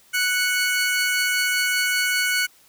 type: tone pair together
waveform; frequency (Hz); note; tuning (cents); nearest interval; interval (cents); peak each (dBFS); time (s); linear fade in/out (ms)
sawtooth; 1479.7 / 2217; F#6 / C#7; 0 / 0; perfect fifth; 700; -18 / -20; 0.13-2.47; 20
effects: white hiss -55 dBFS RMS until 2.68 s